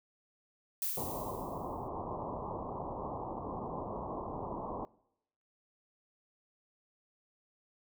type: noise with exponential decay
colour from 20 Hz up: violet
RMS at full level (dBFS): -33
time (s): 0.82-1.88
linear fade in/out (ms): 1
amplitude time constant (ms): 230
type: low-pass noise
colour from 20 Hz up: white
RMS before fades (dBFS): -40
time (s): 0.97-4.85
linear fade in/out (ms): 0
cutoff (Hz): 1100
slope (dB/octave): 96
effects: noise-tail reverb RT60 0.8 s tail -23 dB re dry